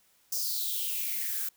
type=noise with high-pass filter sweep; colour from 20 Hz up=violet; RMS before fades=-32 dBFS; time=0.32-1.49 s; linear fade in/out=5 ms; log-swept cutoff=5600 to 1400 Hz; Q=5.6; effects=white hiss -66 dBFS RMS until 1.56 s